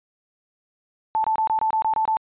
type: tone bursts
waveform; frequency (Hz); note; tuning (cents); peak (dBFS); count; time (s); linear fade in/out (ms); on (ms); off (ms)
sine; 878; A5; -4; -18; 9; 1.15-2.169; 0; 91; 25
effects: resampled to 8000 Hz